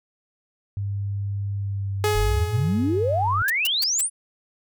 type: tone with pitch glide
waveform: sine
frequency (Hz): 100 to 97.83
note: G2 to G2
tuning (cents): +35 to -3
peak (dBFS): -24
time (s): 0.77-3.42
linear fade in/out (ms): 0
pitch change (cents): -38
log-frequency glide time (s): 1.57-2.02
type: tone with exponential decay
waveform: sawtooth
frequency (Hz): 421.3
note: G#4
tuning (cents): +25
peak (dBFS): -15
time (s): 2.04-3.61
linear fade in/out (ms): 1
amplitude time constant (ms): 340
type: exponential sweep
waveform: sine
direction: up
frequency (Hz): 34.65 to 10010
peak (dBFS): -20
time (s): 2.13-4.1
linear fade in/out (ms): 50
type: noise bursts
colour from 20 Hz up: blue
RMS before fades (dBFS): -26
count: 4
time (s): 3.48-4.01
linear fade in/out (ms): 2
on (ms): 20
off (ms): 150
effects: none